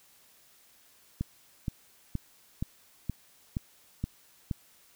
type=click train; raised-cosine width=5 ms; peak=-18 dBFS; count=8; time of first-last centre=1.21-4.512 s; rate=2.12 Hz; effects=white hiss -61 dBFS RMS until 4.95 s

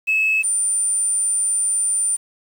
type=tone pair in turn; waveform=sine; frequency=2592 / 9104 Hz; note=E7 / C#9; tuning=-30 / +45 cents; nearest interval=octave + minor seventh; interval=2175 cents; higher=second; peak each=-14 / -16 dBFS; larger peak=first; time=0.07-0.43 / 0.43-2.17 s; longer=second; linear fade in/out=20 ms; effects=tanh soft clip ceiling -11 dBFS + 7-bit

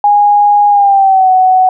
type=tone with pitch glide; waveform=sine; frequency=823 to 746 Hz; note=G#5 to F#5; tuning=-16 to +14 cents; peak=-4 dBFS; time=0.04-1.69 s; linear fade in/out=2 ms; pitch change=-170 cents; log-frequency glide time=0.69-1.3 s; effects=none

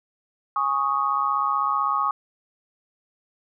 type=chord; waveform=sine; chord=Ab suspended fourth; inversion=none; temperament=equal; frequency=830.6 / 1108.7 / 1244.5 Hz; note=Ab5 / Db6 / Eb6; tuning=0 / 0 / 0 cents; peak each=-29 / -23 / -24 dBFS; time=0.56-2.11 s; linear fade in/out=2 ms; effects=none

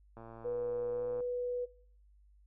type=click train; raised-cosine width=1 ms; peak=-36 dBFS; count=119; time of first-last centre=0.17-1.205 s; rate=114 Hz
type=tone with pitch glide; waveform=sine; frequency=485.4 to 491.6 Hz; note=B4 to B4; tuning=-30 to -8 cents; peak=-33 dBFS; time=0.44-1.66 s; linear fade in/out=20 ms; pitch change=+22 cents; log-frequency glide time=0.92-1.03 s
effects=noise-tail reverb RT60 0.5 s tail -20 dB re dry + added 50 Hz sine -60 dBFS peak until 2.46 s

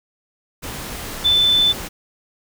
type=tone in noise; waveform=sine; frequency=3520 Hz; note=A7; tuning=in tune; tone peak=-12 dBFS; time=1.24-1.73 s; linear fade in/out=20 ms; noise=pink; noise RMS=-30 dBFS; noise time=0.62-1.89 s; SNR=+15 dB; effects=none

